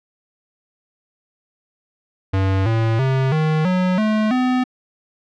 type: tone with pitch steps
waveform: square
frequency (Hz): 96 / 112.85 / 132.66 / 155.95 / 183.33 / 215.5 / 253.3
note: G2 / A2 / C3 / D#3 / F#3 / A3 / B3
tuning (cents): -36 / +44 / +24 / +4 / -16 / -36 / +44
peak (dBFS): -16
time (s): 2.33-4.64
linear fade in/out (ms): 10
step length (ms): 330
effects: low-pass 3000 Hz 12 dB/octave